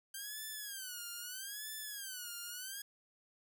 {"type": "tone with vibrato", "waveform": "5% pulse", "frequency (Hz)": 1568, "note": "G6", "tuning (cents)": 0, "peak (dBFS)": -32, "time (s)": [0.14, 2.82], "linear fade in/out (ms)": 5, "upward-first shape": "sine", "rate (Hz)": 0.78, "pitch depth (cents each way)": 190, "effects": []}